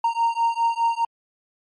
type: beating tone pair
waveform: triangle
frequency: 923 / 927.9 Hz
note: A#5 / A#5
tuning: -17 / -8 cents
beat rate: 4.9 Hz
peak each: -20 dBFS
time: 0.04-1.05 s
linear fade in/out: 5 ms
effects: MP3 48 kbps